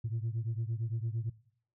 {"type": "beating tone pair", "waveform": "sine", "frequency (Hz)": [111, 119.8], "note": ["A2", "A#2"], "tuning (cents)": [16, 48], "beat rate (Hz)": 8.8, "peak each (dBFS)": [-32, -35], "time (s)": [0.04, 1.3], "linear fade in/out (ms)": 10, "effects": ["noise-tail reverb RT60 0.6 s tail -21 dB re dry", "tanh soft clip ceiling -28 dBFS"]}